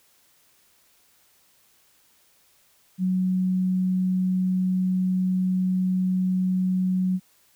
sine tone, 185 Hz, F#3, in tune, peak -20 dBFS, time 2.98-7.2 s, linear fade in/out 50 ms, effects white hiss -61 dBFS RMS until 7.55 s

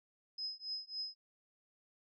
sine tone with tremolo, 5080 Hz, D#8, 35 cents sharp, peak -36 dBFS, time 0.38-1.15 s, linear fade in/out 5 ms, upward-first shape triangle, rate 3.6 Hz, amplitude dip 100%, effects none

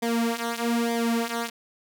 sawtooth tone with flanger, 233.1 Hz, A#3, in tune, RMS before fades -26 dBFS, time 0.02-1.5 s, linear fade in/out 10 ms, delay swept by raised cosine 0.72 to 4.72 ms, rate 1.1 Hz, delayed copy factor -0.8, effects none

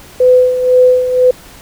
sine tone with tremolo, 504 Hz, B4, 35 cents sharp, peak -3 dBFS, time 0.2-1.31 s, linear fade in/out 5 ms, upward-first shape sine, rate 2 Hz, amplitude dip 65%, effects pink hiss -37 dBFS RMS until 1.61 s

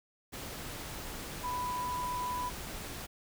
sine tone in noise, 991 Hz, B5, 6 cents sharp, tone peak -33 dBFS, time 1.43-2.5 s, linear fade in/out 20 ms, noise pink, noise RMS -42 dBFS, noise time 0.32-3.07 s, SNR +6 dB, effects none

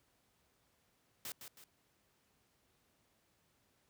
white noise with echo, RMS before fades -44 dBFS, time 1.25-1.32 s, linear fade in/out 2 ms, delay 160 ms, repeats 2, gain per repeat -7 dB, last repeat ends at 1.64 s, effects pink hiss -75 dBFS RMS until 3.89 s + high-pass 60 Hz 12 dB/octave

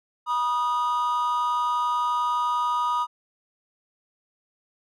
triangle tone pair together, 969 / 1237.5 Hz, B5 / D#6, -33 / -10 cents, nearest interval major third, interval 423 cents, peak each -22 dBFS, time 0.26-3.07 s, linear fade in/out 50 ms, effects tanh soft clip ceiling -15 dBFS

